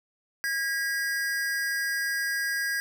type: tone pair together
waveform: square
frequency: 1634.6 / 1942 Hz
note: G#6 / B6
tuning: -28 / -30 cents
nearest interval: minor third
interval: 298 cents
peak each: -28 / -34 dBFS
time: 0.44-2.8 s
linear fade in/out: 0 ms
effects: none